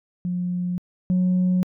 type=tone pair in turn; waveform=sine; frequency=178.4 / 182.46 Hz; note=F3 / F#3; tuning=+37 / -24 cents; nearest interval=unison; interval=39 cents; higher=second; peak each=-22 / -15 dBFS; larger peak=second; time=0.25-0.78 / 1.1-1.63 s; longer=neither; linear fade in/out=0 ms; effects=tanh soft clip ceiling -15 dBFS